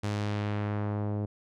sawtooth tone with low-pass filter sweep, 103.83 Hz, G#2, in tune, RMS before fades -31 dBFS, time 0.03-1.26 s, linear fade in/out 10 ms, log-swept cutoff 8000 to 540 Hz, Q 0.86, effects none

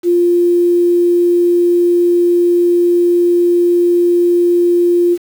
sine tone with quantisation, 349.2 Hz, F4, in tune, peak -8 dBFS, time 0.03-5.18 s, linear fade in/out 50 ms, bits 6, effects none

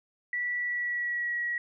sine tone with pitch glide, 1954 to 1916 Hz, B6 to A#6, -19 to +47 cents, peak -28 dBFS, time 0.33-1.58 s, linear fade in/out 2 ms, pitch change -34 cents, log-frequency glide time 0.58-1.36 s, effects none

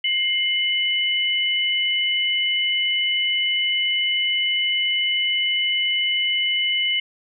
sine tone pair together, 2115 / 2977 Hz, C7 / F#7, +18 / +10 cents, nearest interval tritone, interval 592 cents, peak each -23 / -20 dBFS, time 0.04-7 s, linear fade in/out 5 ms, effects none

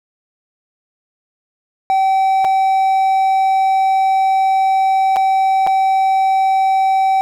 triangle tone with dropouts, 769 Hz, G5, 33 cents flat, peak -9 dBFS, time 1.9-7.21 s, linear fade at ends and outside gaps 0 ms, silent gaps 2.445-2.449 / 5.161-5.167 / 5.666-5.672 s, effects none

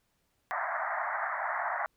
pink band-pass noise, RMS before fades -33 dBFS, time 0.51-1.86 s, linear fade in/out 0 ms, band 630 to 2000 Hz, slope 96 dB/octave, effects pink hiss -75 dBFS RMS until 1.96 s

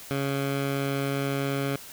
15% pulse tone with low-pass filter, 138.59 Hz, C#3, in tune, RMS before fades -28 dBFS, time 0.11-1.76 s, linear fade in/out 0 ms, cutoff 3100 Hz, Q 1.2, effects white hiss -44 dBFS RMS until 1.92 s

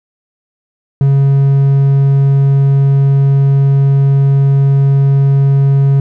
triangle tone, 138.1 Hz, C#3, 6 cents flat, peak -4 dBFS, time 1.01-6 s, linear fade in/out 2 ms, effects none

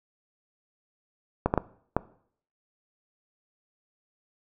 clicks, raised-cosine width 1 ms, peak -8 dBFS, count 4, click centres 1.46 / 1.539 / 1.577 / 1.966 s, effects noise-tail reverb RT60 0.6 s tail -19 dB re dry

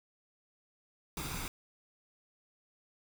pink noise with comb filter, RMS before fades -39 dBFS, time 1.17-1.48 s, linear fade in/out 2 ms, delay 0.82 ms, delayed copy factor +0.55, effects none

